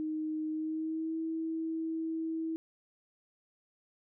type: tone with pitch glide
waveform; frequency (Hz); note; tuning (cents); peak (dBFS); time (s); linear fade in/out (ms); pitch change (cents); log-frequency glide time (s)
sine; 311.1 to 323.4; D#4 to E4; 0 to -33; -32; 0-2.56; 0; +67; 0.49-1.17
effects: none